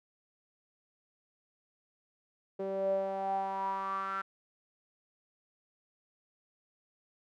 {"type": "tone with band-pass filter sweep", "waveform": "sawtooth", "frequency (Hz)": 193.6, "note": "G3", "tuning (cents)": -21, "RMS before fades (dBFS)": -34, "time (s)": [2.59, 4.22], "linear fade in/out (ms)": 10, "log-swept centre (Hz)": [470, 1400], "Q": 9.3, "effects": []}